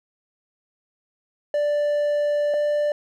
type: tone pair in turn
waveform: triangle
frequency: 587.3 / 590.5 Hz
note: D5 / D5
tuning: 0 / +9 cents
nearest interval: unison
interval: 9 cents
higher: second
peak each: -17 dBFS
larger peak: neither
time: 1.54-2.54 / 2.54-2.92 s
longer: first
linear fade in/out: 2 ms
effects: none